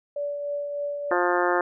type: tone with tremolo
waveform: sine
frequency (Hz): 577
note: D5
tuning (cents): -31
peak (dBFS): -25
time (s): 0.16-1.14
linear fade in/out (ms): 5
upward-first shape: triangle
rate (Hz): 3.3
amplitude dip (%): 40
type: harmonic tone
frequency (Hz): 177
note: F3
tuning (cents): +23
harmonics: 2 / 3 / 4 / 5 / 6 / 7 / 8 / 9 / 10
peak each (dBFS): -25 / -27 / -28 / -29 / -30 / -30 / -31 / -32 / -32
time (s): 1.11-1.61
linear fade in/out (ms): 2
effects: none